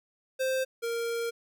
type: tone pair in turn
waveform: square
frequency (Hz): 523.3 / 465.3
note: C5 / A#4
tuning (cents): 0 / -3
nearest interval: major second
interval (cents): 203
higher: first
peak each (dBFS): -27 / -30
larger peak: first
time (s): 0.39-0.65 / 0.82-1.31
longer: second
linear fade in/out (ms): 20
effects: none